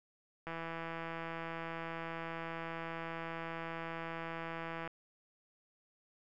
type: click train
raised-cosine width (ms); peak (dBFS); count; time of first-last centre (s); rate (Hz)
0.5; -27; 728; 0.47-4.876; 165
effects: none